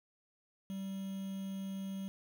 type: tone with quantisation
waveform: triangle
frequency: 193.4 Hz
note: G3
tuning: 23 cents flat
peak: -36 dBFS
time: 0.7-2.08 s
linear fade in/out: 0 ms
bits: 9
effects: none